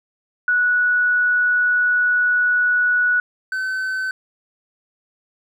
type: tone pair in turn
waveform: sine / triangle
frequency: 1470 / 1525 Hz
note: F#6 / G6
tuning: -12 / -48 cents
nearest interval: minor second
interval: 64 cents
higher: second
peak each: -14 / -19 dBFS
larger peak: first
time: 0.48-3.2 / 3.52-4.11 s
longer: first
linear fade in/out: 2 ms
effects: none